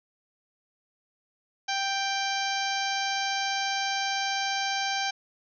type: harmonic tone with a mistuned harmonic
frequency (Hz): 785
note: G5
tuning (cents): +2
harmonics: 1 / 2 / 3 / 4 / 5 / 6 / 7 / 8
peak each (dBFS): -30 / -33 / -35 / -36 / -37 / -38 / -38 / -39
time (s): 1.68-5.11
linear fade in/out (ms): 10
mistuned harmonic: 5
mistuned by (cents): +15
effects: none